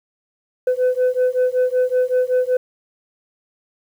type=beating tone pair; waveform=sine; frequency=502 / 507.3 Hz; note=B4 / B4; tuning=+28 / +46 cents; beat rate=5.3 Hz; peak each=-16 dBFS; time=0.67-2.57 s; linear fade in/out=5 ms; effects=tanh soft clip ceiling -12 dBFS + 8-bit